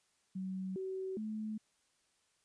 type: tone with pitch steps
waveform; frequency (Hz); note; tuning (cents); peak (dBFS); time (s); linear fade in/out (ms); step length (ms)
sine; 188.5 / 379 / 215.9; F#3 / F#4 / A3; +32 / +42 / -33; -37; 0.35-1.58; 10; 410
effects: white hiss -75 dBFS RMS until 2.44 s + resampled to 22050 Hz